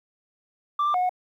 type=tone with pitch steps; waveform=sine; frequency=1174 / 1185 / 726 / 731 Hz; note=D6 / D6 / F#5 / F#5; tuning=-1 / +15 / -33 / -21 cents; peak=-18 dBFS; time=0.79-1.094 s; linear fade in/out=5 ms; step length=76 ms; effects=tanh soft clip ceiling -19 dBFS + 10-bit